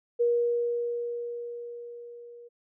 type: tone with level ramp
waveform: sine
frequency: 475.9 Hz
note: A#4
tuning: 36 cents sharp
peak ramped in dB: -20 to -45 dBFS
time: 0.19-2.49 s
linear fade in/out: 20 ms
effects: none